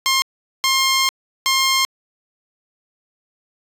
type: tone bursts at uneven times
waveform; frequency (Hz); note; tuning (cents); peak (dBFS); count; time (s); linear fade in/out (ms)
10% pulse; 1064; C6; +29; -6; 3; 0.06-0.22 / 0.64-1.09 / 1.46-1.85; 0
effects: resampled to 32000 Hz